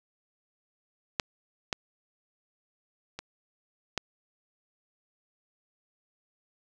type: clicks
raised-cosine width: 0.2 ms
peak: -8 / -11 / -20 / -11 dBFS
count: 4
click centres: 1.198 / 1.728 / 3.19 / 3.977 s
effects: none